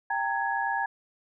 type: tone cluster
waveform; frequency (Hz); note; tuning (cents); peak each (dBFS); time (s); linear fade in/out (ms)
sine; 791 / 919 / 1672; G5 / A#5 / G#6; +15 / -25 / +11; -30; 0.1-0.86; 5
effects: none